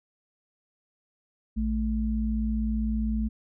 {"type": "tone pair together", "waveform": "sine", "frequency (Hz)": [57.71, 217.9], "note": ["A#1", "A3"], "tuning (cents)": [-17, -17], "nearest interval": "octave + major seventh", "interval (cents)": 2300, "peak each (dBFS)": -27, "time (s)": [1.56, 3.29], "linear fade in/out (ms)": 20, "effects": []}